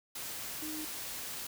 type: tone in noise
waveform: sine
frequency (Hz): 310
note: D#4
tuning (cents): -6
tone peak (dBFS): -40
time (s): 0.62-0.85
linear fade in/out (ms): 5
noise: white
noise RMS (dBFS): -41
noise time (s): 0.15-1.47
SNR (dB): -2
effects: none